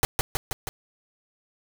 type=noise with echo; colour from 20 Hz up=pink; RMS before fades=-20 dBFS; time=0.03-0.05 s; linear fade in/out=0 ms; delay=160 ms; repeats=4; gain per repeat=-3 dB; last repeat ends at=0.69 s; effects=none